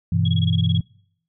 sine chord, E minor, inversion first, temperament equal, 98 / 123.47 / 164.81 Hz, G2 / B2 / E3, 0 / 0 / 0 cents, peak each -20 / -23 / -20 dBFS, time 0.12-0.81 s, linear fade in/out 5 ms
sine tone bursts, 3322 Hz, G#7, in tune, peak -26 dBFS, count 10, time 0.25-0.777 s, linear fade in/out 5 ms, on 32 ms, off 23 ms
effects noise-tail reverb RT60 0.7 s tail -26 dB re dry

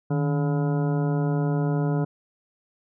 harmonic tone with a mistuned harmonic, 142.6 Hz, C#3, 49 cents sharp, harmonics 1 / 2 / 3 / 4 / 5 / 6 / 7 / 9 / 10, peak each -22 / -29 / -31 / -37 / -36 / -44 / -41 / -45 / -44 dBFS, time 0.1-2.05 s, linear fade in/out 10 ms, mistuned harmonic 1, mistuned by +120 cents, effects none

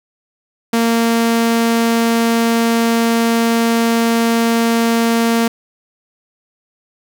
sawtooth tone, 230.5 Hz, A#3, 19 cents flat, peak -8 dBFS, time 0.73-5.48 s, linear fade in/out 5 ms, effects none

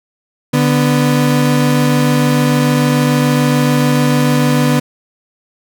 35% pulse tone pair together, 147.2 / 247.6 Hz, D3 / B3, +4 / +5 cents, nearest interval major sixth, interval 901 cents, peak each -11 dBFS, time 0.53-4.8 s, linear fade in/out 10 ms, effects none

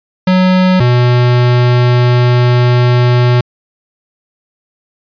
square tone pair in turn, 184.8 / 122.77 Hz, F#3 / B2, -2 / -10 cents, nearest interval perfect fifth, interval 708 cents, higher first, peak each -7 dBFS, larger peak neither, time 0.27-0.8 / 0.8-3.41 s, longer second, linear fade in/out 5 ms, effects resampled to 11025 Hz

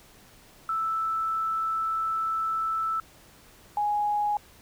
sine tone pair in turn, 1318.5 / 830.6 Hz, E6 / G#5, 0 / 0 cents, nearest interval minor sixth, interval 800 cents, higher first, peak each -25 / -23 dBFS, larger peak second, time 0.69-3 / 3.77-4.37 s, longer first, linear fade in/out 2 ms, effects pink hiss -54 dBFS RMS until 4.61 s

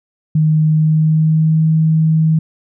sine tone with pitch glide, 155.56 to 158.83 Hz, D#3 to D#3, 0 to +36 cents, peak -9 dBFS, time 0.35-2.39 s, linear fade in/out 5 ms, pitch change +36 cents, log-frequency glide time 0.7-1.64 s, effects none

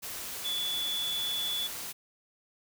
sine tone in noise, 3441 Hz, A7, 39 cents flat, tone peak -30 dBFS, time 0.44-1.68 s, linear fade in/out 20 ms, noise white, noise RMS -39 dBFS, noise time 0.02-1.93 s, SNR +6 dB, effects none

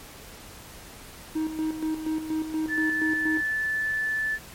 triangle tone with tremolo, 314.5 Hz, D#4, 19 cents sharp, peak -22 dBFS, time 1.35-3.41 s, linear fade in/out 10 ms, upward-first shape square, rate 4.2 Hz, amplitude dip 60%
sine tone, 1749 Hz, A6, 11 cents flat, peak -24 dBFS, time 2.68-4.39 s, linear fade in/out 50 ms
effects pink hiss -45 dBFS RMS until 4.54 s + MP3 64 kbps

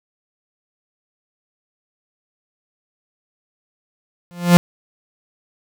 45% pulse tone with exponential growth, 174.61 Hz, F3, in tune, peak -3 dBFS, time 4.31-4.57 s, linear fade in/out 0 ms, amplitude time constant 55 ms, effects none

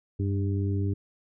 harmonic tone with a mistuned harmonic, 99.7 Hz, G2, 30 cents sharp, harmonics 1 / 2 / 3 / 4, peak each -25 / -35 / -34 / -37 dBFS, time 0.19-0.94 s, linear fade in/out 10 ms, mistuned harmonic 1, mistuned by -48 cents, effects none

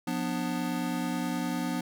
square chord, B diminished, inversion second, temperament just, 177.8 / 246.9 / 296.3 Hz, F3 / B3 / D4, +31 / 0 / +15 cents, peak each -35 / -33 / -35 dBFS, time 0.07-1.81 s, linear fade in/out 5 ms, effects none

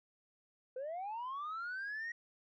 sine linear sweep, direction up, 493.9 to 1900 Hz, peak -37 dBFS, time 0.76-2.12 s, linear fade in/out 5 ms, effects tanh soft clip ceiling -37 dBFS

